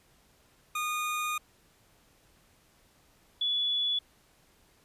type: tone pair in turn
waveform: 25% pulse / sine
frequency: 1226 / 3422 Hz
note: D#6 / A7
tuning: -26 / -49 cents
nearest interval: octave + tritone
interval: 1777 cents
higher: second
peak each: -26 dBFS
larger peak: neither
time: 0.75-1.38 / 3.41-3.99 s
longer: first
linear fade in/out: 5 ms
effects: pink hiss -64 dBFS RMS until 4.84 s + resampled to 32000 Hz